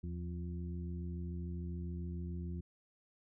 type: harmonic tone with a mistuned harmonic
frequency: 87 Hz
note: F2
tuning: 6 cents flat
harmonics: 1 / 2 / 3 / 4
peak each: -40 / -43 / -54 / -52 dBFS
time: 0.03-2.61 s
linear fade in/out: 10 ms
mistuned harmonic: 1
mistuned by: -140 cents
effects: none